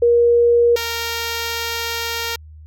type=tone pair in turn; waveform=sine / 5% pulse; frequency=474.3 / 463.5 Hz; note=A#4 / A#4; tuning=+30 / -10 cents; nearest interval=unison; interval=40 cents; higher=first; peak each=-10 dBFS; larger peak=neither; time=0.02-0.76 / 0.76-2.36 s; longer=second; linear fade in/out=5 ms; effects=added 77 Hz sine -37 dBFS peak until 2.66 s